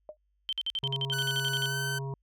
sine tone with exponential decay, 610 Hz, D#5, 34 cents flat, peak -34 dBFS, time 0.09-0.17 s, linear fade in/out 1 ms, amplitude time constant 16 ms
sine tone bursts, 3116 Hz, G7, 11 cents flat, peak -28 dBFS, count 14, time 0.49-1.658 s, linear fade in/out 0 ms, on 37 ms, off 50 ms
harmonic tone, 136.2 Hz, C#3, 30 cents flat, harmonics 1 / 3 / 5 / 7 / 8, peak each -33 / -41 / -51 / -44 / -57 dBFS, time 0.83-2.14 s, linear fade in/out 2 ms
sawtooth tone with pitch glide, 1494 to 1529.8 Hz, F#6 to G6, +16 to -43 cents, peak -28 dBFS, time 1.12-1.99 s, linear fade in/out 10 ms, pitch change +41 cents, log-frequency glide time 1.67-1.74 s
effects added 50 Hz sine -70 dBFS peak until 2.22 s

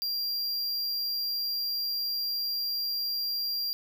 square tone, 4759 Hz, D8, 22 cents sharp, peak -29 dBFS, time 0.02-3.73 s, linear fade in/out 0 ms, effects none

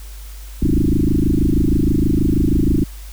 sine tone with frequency modulation, 135.1 Hz, C#3, 44 cents flat, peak -12 dBFS, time 0.62-2.84 s, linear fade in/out 5 ms, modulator 26.3 Hz, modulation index 7.5, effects added 50 Hz sine -31 dBFS peak until 3.12 s + white hiss -43 dBFS RMS until 3.12 s

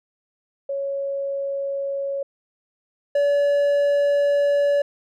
sine / triangle tone pair in turn, 554.4 / 572 Hz, C#5 / D5, 0 / -46 cents, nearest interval minor second, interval 54 cents, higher second, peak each -23 / -14 dBFS, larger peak second, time 0.69-2.23 / 3.15-4.82 s, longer second, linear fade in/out 5 ms, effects none

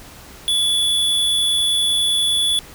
square tone, 3435 Hz, A7, 42 cents flat, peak -16 dBFS, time 0.48-2.59 s, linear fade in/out 0 ms, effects added 67 Hz sine -50 dBFS peak until 2.74 s + pink hiss -41 dBFS RMS until 2.74 s

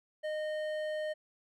sine tone with hard clipping, 615 Hz, D#5, 20 cents flat, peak -35 dBFS, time 0.23-1.14 s, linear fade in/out 20 ms, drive 10 dB, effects none

